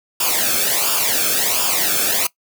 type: noise with flanger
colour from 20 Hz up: white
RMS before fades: -18 dBFS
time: 0.2-2.27 s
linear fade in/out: 5 ms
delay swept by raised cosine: 0.49 to 1.05 ms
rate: 1.4 Hz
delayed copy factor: -0.75
effects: noise-tail reverb RT60 0.1 s tail -20 dB re dry